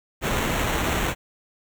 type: noise with sample-and-hold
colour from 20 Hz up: pink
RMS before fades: -24 dBFS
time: 0.21-1.15 s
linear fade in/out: 50 ms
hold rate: 4900 Hz
effects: none